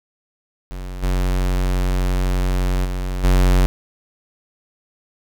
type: tone with level steps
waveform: square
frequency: 45.88 Hz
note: F#1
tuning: 14 cents flat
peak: -28 / -17 / -22 / -12 dBFS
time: 0.71-3.66 s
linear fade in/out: 0 ms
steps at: 1.02 / 2.84 / 3.23 s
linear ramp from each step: 20 ms
effects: none